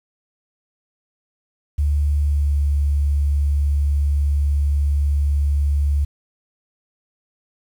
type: tone with pitch glide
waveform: sine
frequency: 72.9 to 71.77 Hz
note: D2 to D2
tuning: -12 to -39 cents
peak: -15 dBFS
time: 1.78-6.05 s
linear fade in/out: 10 ms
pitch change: -27 cents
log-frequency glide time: 2.21-2.56 s
effects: 8-bit